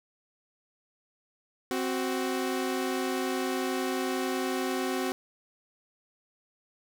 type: tone pair together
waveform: sawtooth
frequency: 261.6 / 372.5 Hz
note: C4 / F#4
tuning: 0 / +12 cents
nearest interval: tritone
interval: 612 cents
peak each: -27 dBFS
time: 1.71-5.12 s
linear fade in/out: 0 ms
effects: none